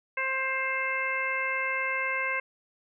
harmonic tone, 528 Hz, C5, 16 cents sharp, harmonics 1 / 2 / 3 / 4 / 5, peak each -37 / -34 / -33 / -30 / -35 dBFS, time 0.17-2.4 s, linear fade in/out 5 ms, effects none

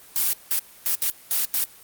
blue noise bursts at uneven times, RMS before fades -22 dBFS, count 6, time 0.16-0.33 / 0.51-0.59 / 0.86-0.95 / 1.02-1.1 / 1.31-1.45 / 1.54-1.64 s, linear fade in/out 0 ms, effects white hiss -48 dBFS RMS until 1.83 s + Opus 24 kbps

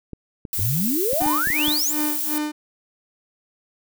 clicks, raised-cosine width 3 ms, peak -20 dBFS, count 9, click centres 0.133 / 0.452 / 0.593 / 1.132 / 1.22 / 1.263 / 1.472 / 1.503 / 1.682 s
violet noise, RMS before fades -25 dBFS, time 0.53-2.38 s, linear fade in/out 0 ms
sine exponential sweep, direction up, 83.8 to 8100 Hz, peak -21 dBFS, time 0.57-1.94 s, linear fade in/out 50 ms
45% pulse tone with tremolo, 300.9 Hz, D4, 42 cents sharp, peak -22 dBFS, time 1.2-2.52 s, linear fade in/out 10 ms, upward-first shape sine, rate 2.7 Hz, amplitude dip 95%
effects none

